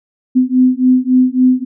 sine beating tone pair, 253 / 256.6 Hz, B3 / C4, +42 / -34 cents, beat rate 3.6 Hz, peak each -11 dBFS, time 0.35-1.65 s, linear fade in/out 20 ms, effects none

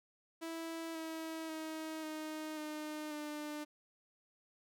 sawtooth tone with pitch steps, 328.2 / 322.2 / 316.3 / 310.5 / 304.8 / 299.2 Hz, E4 / E4 / D#4 / D#4 / D#4 / D4, -8 / -39 / +29 / -3 / -36 / +32 cents, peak -37 dBFS, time 0.41-3.65 s, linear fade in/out 20 ms, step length 540 ms, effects none

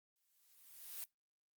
blue noise with exponential growth, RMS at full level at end -44 dBFS, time 0.16-1.04 s, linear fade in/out 0 ms, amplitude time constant 190 ms, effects noise-tail reverb RT60 0.2 s tail -25 dB re dry + Opus 48 kbps

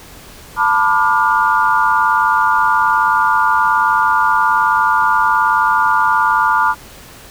sine chord, B half-diminished seventh, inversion third, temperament just, 889 / 987.8 / 1185.3 / 1422.4 Hz, A5 / B5 / D6 / F6, +18 / 0 / +16 / +31 cents, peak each -16 dBFS, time 0.56-6.75 s, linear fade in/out 50 ms, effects pink hiss -38 dBFS RMS until 7.3 s

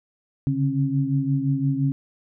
sine tone cluster, 137.9 / 143.7 / 271 Hz, C#3 / D3 / C#4, -9 / -37 / -39 cents, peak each -24 dBFS, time 0.47-1.92 s, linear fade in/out 0 ms, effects none

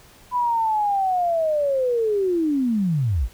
sine linear sweep, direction down, 1000 to 45.13 Hz, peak -18 dBFS, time 0.31-3.29 s, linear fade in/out 50 ms, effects pink hiss -50 dBFS RMS until 3.33 s

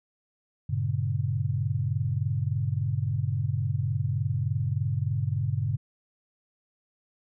sine chord, G diminished, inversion none, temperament just, 98 / 117.6 / 141.12 Hz, G2 / Bb2 / Db3, 0 / +16 / +31 cents, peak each -29 dBFS, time 0.69-5.77 s, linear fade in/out 10 ms, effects none

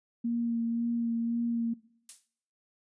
sine tone with vibrato, 233.1 Hz, A#3, in tune, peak -27 dBFS, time 0.24-1.74 s, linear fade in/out 10 ms, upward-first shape sine, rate 1.9 Hz, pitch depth 17 cents each way
violet noise with exponential decay, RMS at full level -35 dBFS, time 2.09-2.28 s, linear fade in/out 2 ms, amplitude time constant 40 ms
effects noise-tail reverb RT60 0.7 s tail -22 dB re dry + resampled to 22050 Hz

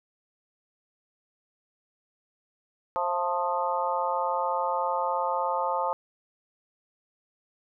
harmonic tone with a mistuned harmonic, 176.6 Hz, F3, 20 cents sharp, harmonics 3 / 4 / 5 / 6 / 7, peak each -31 / -34 / -28 / -33 / -33 dBFS, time 2.96-5.93 s, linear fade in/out 0 ms, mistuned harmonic 4, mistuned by -52 cents, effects none

